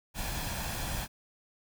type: noise with comb filter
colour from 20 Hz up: pink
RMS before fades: -35 dBFS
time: 0.14-1.08 s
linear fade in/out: 50 ms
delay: 1.2 ms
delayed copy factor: +0.5
effects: none